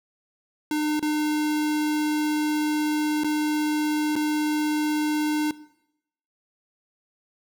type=tone with dropouts; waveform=square; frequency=302.7 Hz; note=D#4; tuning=48 cents flat; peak=-23 dBFS; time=0.71-5.51 s; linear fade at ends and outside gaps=2 ms; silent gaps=0.995-1.026 / 3.236-3.244 / 4.156-4.162 s; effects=noise-tail reverb RT60 0.8 s tail -18 dB re dry